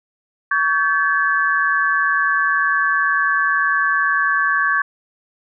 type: tone cluster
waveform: sine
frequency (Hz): 1130 / 1559 / 1719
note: C#6 / G6 / A6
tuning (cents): +33 / -10 / -41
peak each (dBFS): -19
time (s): 0.51-4.82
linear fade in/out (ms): 5
effects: none